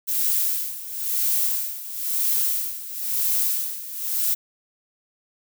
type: noise with tremolo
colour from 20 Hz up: violet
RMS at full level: -21 dBFS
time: 0.07-4.35 s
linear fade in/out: 20 ms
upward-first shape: sine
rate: 0.99 Hz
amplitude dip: 80%
effects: none